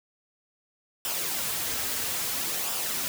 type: noise with flanger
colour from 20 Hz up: white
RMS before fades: -30 dBFS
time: 1.05-3.08 s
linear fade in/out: 0 ms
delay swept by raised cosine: 0.47 to 5.87 ms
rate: 0.6 Hz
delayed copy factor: -0.5
effects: none